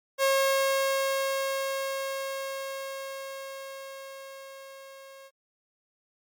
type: tone with level ramp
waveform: sawtooth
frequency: 542 Hz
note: C#5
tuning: 39 cents flat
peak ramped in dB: -17 to -43 dBFS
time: 0.18-5.31 s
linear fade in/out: 50 ms
effects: Opus 48 kbps